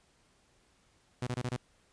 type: tone bursts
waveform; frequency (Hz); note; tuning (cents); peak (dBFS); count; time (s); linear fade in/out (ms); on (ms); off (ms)
sawtooth; 124.2; B2; +10; -28; 5; 1.22-1.565; 5; 49; 25
effects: pink hiss -68 dBFS RMS until 1.92 s + resampled to 22050 Hz